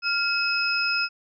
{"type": "tone cluster", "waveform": "sine", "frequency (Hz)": [1395, 2570, 5110], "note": ["F6", "E7", "D#8"], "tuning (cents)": [-2, -45, 45], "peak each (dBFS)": -26, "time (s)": [0.02, 1.09], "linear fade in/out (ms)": 50, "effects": []}